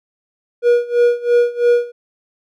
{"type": "tone with tremolo", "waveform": "triangle", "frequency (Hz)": 480, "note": "B4", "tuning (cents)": -49, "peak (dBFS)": -6, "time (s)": [0.62, 1.92], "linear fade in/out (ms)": 50, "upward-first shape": "sine", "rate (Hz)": 3, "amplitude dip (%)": 90, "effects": []}